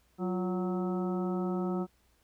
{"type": "harmonic tone with a mistuned harmonic", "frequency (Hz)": 185, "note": "F#3", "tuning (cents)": 0, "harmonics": [1, 2, 3, 4, 5, 6, 7], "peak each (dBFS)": [-31, -34, -44, -42, -47, -55, -44], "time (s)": [0.18, 1.87], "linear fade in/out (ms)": 50, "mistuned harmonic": 2, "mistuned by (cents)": -76, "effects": ["added 60 Hz sine -70 dBFS peak until 2.23 s", "pink hiss -70 dBFS RMS until 2.23 s"]}